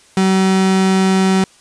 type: tone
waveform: 35% pulse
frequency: 190 Hz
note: F#3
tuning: 46 cents sharp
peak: -9 dBFS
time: 0.17-1.44 s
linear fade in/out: 2 ms
effects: white hiss -48 dBFS RMS until 1.6 s + resampled to 22050 Hz